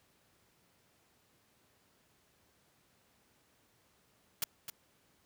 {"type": "noise with echo", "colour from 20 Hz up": "white", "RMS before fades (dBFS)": -33, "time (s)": [4.42, 4.44], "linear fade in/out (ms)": 2, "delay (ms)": 260, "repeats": 1, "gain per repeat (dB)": -9, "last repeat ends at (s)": 4.7, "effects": ["pink hiss -70 dBFS RMS until 5.25 s", "high-pass 80 Hz 12 dB/octave"]}